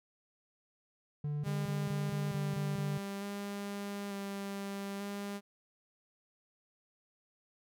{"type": "tone bursts", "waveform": "triangle", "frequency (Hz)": 147.4, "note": "D3", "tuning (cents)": 7, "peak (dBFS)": -31, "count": 8, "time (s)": [1.24, 2.98], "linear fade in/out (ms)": 5, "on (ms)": 200, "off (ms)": 20}
{"type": "tone with vibrato", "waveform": "sawtooth", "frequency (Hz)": 200, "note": "G3", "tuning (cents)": 35, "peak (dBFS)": -34, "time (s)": [1.43, 5.41], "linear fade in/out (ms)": 50, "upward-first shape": "square", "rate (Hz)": 0.56, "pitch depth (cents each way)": 13}
{"effects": []}